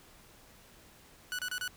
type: tone bursts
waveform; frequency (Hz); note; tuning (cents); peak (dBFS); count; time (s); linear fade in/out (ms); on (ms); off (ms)
sawtooth; 1478; F#6; -2; -30; 4; 1.32-1.678; 0; 67; 30
effects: pink hiss -58 dBFS RMS until 1.76 s